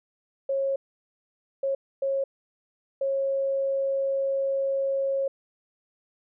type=tone bursts at uneven times; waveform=sine; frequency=545 Hz; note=C#5; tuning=29 cents flat; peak=-23 dBFS; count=4; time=0.49-0.76 / 1.63-1.75 / 2.02-2.24 / 3.01-5.28 s; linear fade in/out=5 ms; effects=none